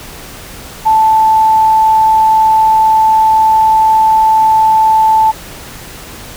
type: tone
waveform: sine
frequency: 878 Hz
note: A5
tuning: 4 cents flat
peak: -5 dBFS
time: 0.85-5.32 s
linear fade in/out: 20 ms
effects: pink hiss -30 dBFS RMS until 6.36 s